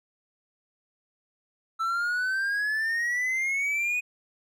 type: exponential sweep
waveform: triangle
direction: up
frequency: 1318.5 to 2500 Hz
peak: -23 dBFS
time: 1.79-4.01 s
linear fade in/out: 20 ms
effects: none